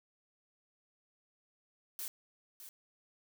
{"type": "noise with echo", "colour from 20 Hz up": "blue", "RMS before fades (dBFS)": -41, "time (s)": [1.99, 2.08], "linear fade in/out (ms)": 0, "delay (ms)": 610, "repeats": 1, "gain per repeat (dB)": -10, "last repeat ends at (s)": 2.69, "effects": []}